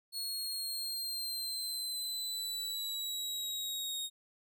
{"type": "linear sweep", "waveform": "sawtooth", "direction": "down", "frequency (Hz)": [4332, 3729], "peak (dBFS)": -33, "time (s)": [0.12, 4.1], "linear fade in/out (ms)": 50, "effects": []}